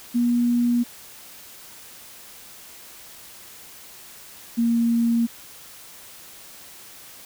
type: tone pair in turn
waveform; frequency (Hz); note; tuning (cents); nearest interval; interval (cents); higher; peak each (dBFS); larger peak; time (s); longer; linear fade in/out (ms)
sine; 240 / 232.8; B3 / A#3; -49 / -2; minor second; 53; first; -17; neither; 0.14-0.84 / 4.57-5.27; neither; 20
effects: white hiss -44 dBFS RMS until 7.25 s